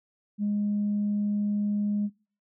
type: tone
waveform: sine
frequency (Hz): 206.5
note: G#3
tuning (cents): -10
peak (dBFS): -23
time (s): 0.38-2.1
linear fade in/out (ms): 50
effects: noise-tail reverb RT60 0.4 s tail -23 dB re dry + tanh soft clip ceiling -20 dBFS